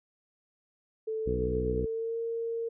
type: tone with pitch glide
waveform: sine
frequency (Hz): 440 to 459.7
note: A4 to A#4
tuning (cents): 0 to -24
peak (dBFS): -30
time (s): 1.07-2.69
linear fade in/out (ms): 10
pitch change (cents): +76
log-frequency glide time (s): 1.66-2.18
type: harmonic tone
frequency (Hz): 61.74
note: B1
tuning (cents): 0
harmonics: 1 / 2 / 3 / 4 / 5 / 6 / 7 / 8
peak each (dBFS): -33 / -36 / -38 / -39 / -40 / -41 / -41 / -42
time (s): 1.26-1.86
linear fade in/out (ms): 10
effects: none